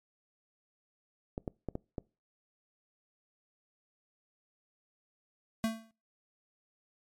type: clicks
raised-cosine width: 2 ms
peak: -22 dBFS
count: 5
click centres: 1.379 / 1.478 / 1.687 / 1.754 / 1.982 s
type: tone with exponential decay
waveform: square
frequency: 223.9 Hz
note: A3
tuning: 30 cents sharp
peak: -26 dBFS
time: 5.64-5.91 s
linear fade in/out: 0 ms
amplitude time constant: 58 ms
effects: noise-tail reverb RT60 0.3 s tail -24 dB re dry + MP3 64 kbps